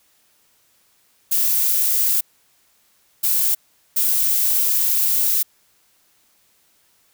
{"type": "noise bursts at uneven times", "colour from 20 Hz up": "violet", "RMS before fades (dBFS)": -18, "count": 3, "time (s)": [[1.31, 2.21], [3.23, 3.55], [3.96, 5.43]], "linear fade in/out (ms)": 10, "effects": ["white hiss -60 dBFS RMS until 7.13 s"]}